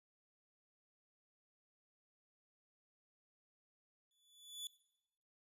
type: tone with exponential growth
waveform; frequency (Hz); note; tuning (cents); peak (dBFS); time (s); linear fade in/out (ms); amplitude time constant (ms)
sawtooth; 3455; A7; -32; -38; 4.11-4.67; 1; 120
effects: noise-tail reverb RT60 0.9 s tail -19 dB re dry + resampled to 32000 Hz